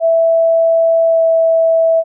sine tone with pitch glide, 659.3 to 655.1 Hz, E5 to E5, 0 to -11 cents, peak -8 dBFS, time 0-2.04 s, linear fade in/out 50 ms, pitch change -11 cents, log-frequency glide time 1.07-1.22 s, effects none

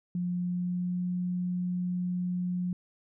sine tone with pitch glide, 177.4 to 179.36 Hz, F3 to F3, +27 to +46 cents, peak -28 dBFS, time 0.15-2.73 s, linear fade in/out 2 ms, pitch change +19 cents, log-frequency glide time 0.25-1.07 s, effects none

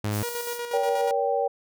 sawtooth tone, 104.6 Hz, G#2, 13 cents sharp, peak -21 dBFS, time 0.04-0.23 s, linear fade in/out 5 ms
white high-pass noise, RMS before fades -37 dBFS, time 0.1-0.6 s, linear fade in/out 50 ms, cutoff 4100 Hz, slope 48 dB/octave
sawtooth tone with tremolo, 477.5 Hz, A#4, 42 cents sharp, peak -25 dBFS, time 0.23-1.11 s, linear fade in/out 0 ms, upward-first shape square, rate 8.3 Hz, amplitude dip 45%
sine chord, G diminished, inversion first, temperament just, 470.4 / 564.5 / 784 Hz, Bb4 / Db5 / G5, +16 / +31 / 0 cents, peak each -26 dBFS, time 0.73-1.48 s, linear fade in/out 10 ms
effects none

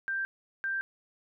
sine tone pair in turn, 1576 / 1576 Hz, G6 / G6, +9 / +9 cents, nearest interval unison, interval 0 cents, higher neither, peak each -29 / -29 dBFS, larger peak neither, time 0.08-0.25 / 0.64-0.81 s, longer neither, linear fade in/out 0 ms, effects none

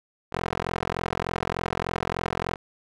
15% pulse tone with band-pass filter, 43.35 Hz, F1, 12 cents flat, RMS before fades -29 dBFS, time 0.32-2.56 s, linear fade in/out 10 ms, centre 1000 Hz, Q 0.63, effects none

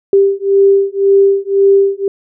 sine beating tone pair, 393.5 / 395.4 Hz, G4 / G4, +7 / +15 cents, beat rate 1.9 Hz, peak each -10 dBFS, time 0.13-2.08 s, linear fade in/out 2 ms, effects none

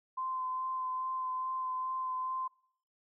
sine tone with vibrato, 1033 Hz, C6, 22 cents flat, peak -33 dBFS, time 0.17-2.48 s, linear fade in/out 10 ms, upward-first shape sine, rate 2.4 Hz, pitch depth 13 cents each way, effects noise-tail reverb RT60 0.6 s tail -23 dB re dry

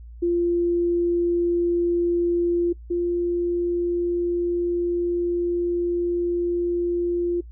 sine tone pair in turn, 345.8 / 348 Hz, F4 / F4, -17 / -6 cents, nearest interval unison, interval 11 cents, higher second, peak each -18 / -20 dBFS, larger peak first, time 0.22-2.73 / 2.9-7.41 s, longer second, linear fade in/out 10 ms, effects noise-tail reverb RT60 0.1 s tail -21 dB re dry + added 58 Hz sine -38 dBFS peak until 7.51 s

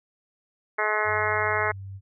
harmonic tone, 213 Hz, G#3, 44 cents sharp, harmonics 2 / 3 / 4 / 5 / 6 / 7 / 8 / 9 / 10, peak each -31 / -31 / -31 / -31 / -31 / -31 / -31 / -31 / -31 dBFS, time 0.78-1.72 s, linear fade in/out 10 ms
sine tone, 97.2 Hz, G2, 14 cents flat, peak -35 dBFS, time 1.04-2.01 s, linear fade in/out 50 ms
effects none

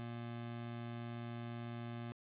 25% pulse tone, 118 Hz, A#2, 22 cents sharp, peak -39 dBFS, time 0-2.12 s, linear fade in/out 0 ms, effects resampled to 8000 Hz + 11-bit

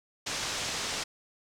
white low-pass noise, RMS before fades -34 dBFS, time 0.26-1.04 s, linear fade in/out 10 ms, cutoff 6900 Hz, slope 24 dB/octave, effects none

